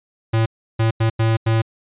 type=tone bursts at uneven times; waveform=square; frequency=112.6 Hz; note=A2; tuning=40 cents sharp; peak=-15 dBFS; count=5; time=0.33-0.46 / 0.79-0.91 / 1-1.1 / 1.19-1.37 / 1.46-1.62 s; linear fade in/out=10 ms; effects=resampled to 8000 Hz